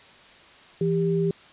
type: tone pair together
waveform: sine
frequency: 166.8 / 396.3 Hz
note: E3 / G4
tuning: +21 / +19 cents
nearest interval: octave + minor third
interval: 1498 cents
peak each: -23 dBFS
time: 0.81-1.31 s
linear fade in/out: 2 ms
effects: white hiss -50 dBFS RMS until 1.52 s + resampled to 8000 Hz